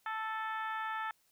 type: harmonic tone with a mistuned harmonic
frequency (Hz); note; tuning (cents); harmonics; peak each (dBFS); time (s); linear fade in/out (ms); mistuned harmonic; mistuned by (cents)
440; A4; 0; 2 / 3 / 4 / 5 / 6 / 7 / 8; -39 / -39 / -41 / -51 / -55 / -57 / -57; 0.06-1.11; 2; 6; -42
effects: white hiss -72 dBFS RMS until 1.31 s